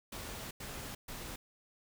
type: noise bursts at uneven times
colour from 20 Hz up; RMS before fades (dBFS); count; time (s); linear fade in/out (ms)
pink; -44; 3; 0.12-0.51 / 0.6-0.95 / 1.08-1.36; 5
effects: none